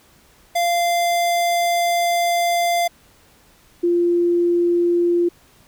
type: tone pair in turn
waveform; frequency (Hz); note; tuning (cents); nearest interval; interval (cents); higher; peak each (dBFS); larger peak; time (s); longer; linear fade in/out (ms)
square / sine; 692 / 346.8; F5 / F4; -16 / -12; octave; 1196; first; -17 / -14; second; 0.55-2.88 / 3.83-5.29; first; 10
effects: pink hiss -53 dBFS RMS until 5.67 s